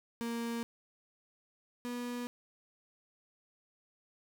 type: tone pair in turn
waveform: 35% pulse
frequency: 233.1 / 243.2 Hz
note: A#3 / B3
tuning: 0 / -26 cents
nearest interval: minor second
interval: 74 cents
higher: second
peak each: -33 / -35 dBFS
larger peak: first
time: 0.21-0.63 / 1.85-2.27 s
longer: neither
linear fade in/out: 0 ms
effects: none